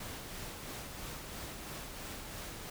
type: noise with tremolo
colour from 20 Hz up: pink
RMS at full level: -43 dBFS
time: 0-2.7 s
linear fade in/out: 5 ms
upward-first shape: sine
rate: 3 Hz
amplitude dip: 30%
effects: none